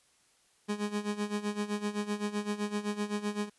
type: tone with tremolo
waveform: 30% pulse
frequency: 207.5 Hz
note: G#3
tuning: 1 cent flat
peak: -26 dBFS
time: 0.68-3.5 s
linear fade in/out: 20 ms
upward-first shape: sine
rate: 7.8 Hz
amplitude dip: 80%
effects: white hiss -67 dBFS RMS until 3.58 s + resampled to 24000 Hz